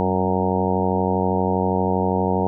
harmonic tone with a mistuned harmonic, 92.5 Hz, F#2, in tune, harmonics 1 / 2 / 3 / 4 / 5 / 6 / 7 / 8 / 9 / 10, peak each -27 / -23 / -29 / -27 / -25 / -30 / -30 / -28 / -29 / -27 dBFS, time 0-2.47 s, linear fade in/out 0 ms, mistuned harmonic 2, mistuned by +52 cents, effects none

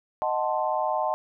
sine chord, D# diminished seventh, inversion none, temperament equal, 622.3 / 740 / 880 / 1046.5 Hz, D#5 / F#5 / A5 / C6, 0 / 0 / 0 / 0 cents, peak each -28 / -29 / -28 / -31 dBFS, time 0.22-1.14 s, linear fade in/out 0 ms, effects none

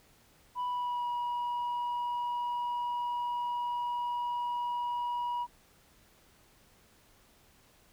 sine tone with pitch glide, 987.8 to 965.8 Hz, B5 to B5, 0 to -39 cents, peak -28 dBFS, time 0.55-5.47 s, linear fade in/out 50 ms, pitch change -39 cents, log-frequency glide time 0.66-1.07 s, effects tanh soft clip ceiling -30 dBFS + pink hiss -63 dBFS RMS until 7.92 s

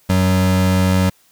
square tone pair together, 93.1 / 186.79 Hz, F#2 / F#3, +11 / +17 cents, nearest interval octave, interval 1206 cents, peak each -16 dBFS, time 0.09-1.1 s, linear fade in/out 10 ms, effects white hiss -55 dBFS RMS until 1.31 s

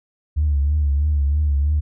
sine tone with vibrato, 72.8 Hz, D2, 15 cents flat, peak -14 dBFS, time 0.36-1.81 s, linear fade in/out 20 ms, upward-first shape triangle, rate 3.1 Hz, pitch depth 88 cents each way, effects tanh soft clip ceiling -11 dBFS

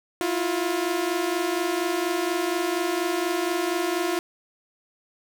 sawtooth tone pair together, 329.6 / 353.8 Hz, E4 / F4, 0 / +23 cents, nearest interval minor second, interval 123 cents, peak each -24 / -21 dBFS, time 0.21-4.19 s, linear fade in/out 0 ms, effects none

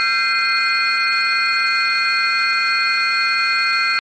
sine tone cluster, 1357 / 1573 / 2077 / 2458 / 4327 Hz, E6 / G6 / C7 / D#7 / C#8, +50 / +6 / -13 / -22 / -43 cents, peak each -20 dBFS, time 0-3.99 s, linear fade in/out 0 ms, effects tanh soft clip ceiling -8 dBFS + MP3 32 kbps

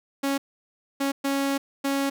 sawtooth tone bursts at uneven times, 276.2 Hz, C#4, 6 cents flat, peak -19 dBFS, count 4, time 0.23-0.38 / 1-1.12 / 1.24-1.58 / 1.84-2.1 s, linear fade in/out 10 ms, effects none

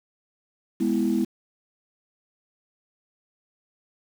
sine chord, E major, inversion first, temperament equal, 207.7 / 246.9 / 329.6 Hz, G#3 / B3 / E4, 0 / 0 / 0 cents, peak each -24 dBFS, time 0.8-1.25 s, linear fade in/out 10 ms, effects tanh soft clip ceiling -13 dBFS + 7-bit

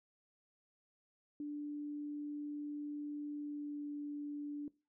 sine tone with pitch glide, 293.7 to 291.7 Hz, D4 to D4, 0 to -12 cents, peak -39 dBFS, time 1.4-4.68 s, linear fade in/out 2 ms, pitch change -12 cents, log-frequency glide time 3.33-3.9 s, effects noise-tail reverb RT60 0.3 s tail -21 dB re dry

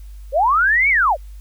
sine linear two-way sweep, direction up then down, 493.9 to 2298 to 493.9 Hz, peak -12 dBFS, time 0.32-1.17 s, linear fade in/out 50 ms, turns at 0.89 s, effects added 50 Hz sine -33 dBFS peak until 1.4 s + white hiss -56 dBFS RMS until 1.4 s

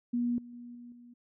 sine tone with level steps, 240.8 Hz, B3, 44 cents flat, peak -27 / -45 / -43 / -45 / -50 dBFS, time 0.13-1.14 s, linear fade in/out 10 ms, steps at 0.38 / 0.53 / 0.75 / 0.92 s, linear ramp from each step 2 ms, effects none

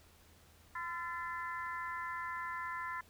harmonic tone with a mistuned harmonic, 340.5 Hz, F4, 44 cents flat, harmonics 3 / 4 / 5 / 6, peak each -41 / -45 / -43 / -49 dBFS, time 0.75-3.01 s, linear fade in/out 5 ms, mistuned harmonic 5, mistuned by +52 cents, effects added 81 Hz sine -64 dBFS peak until 3.09 s + pink hiss -64 dBFS RMS until 3.09 s

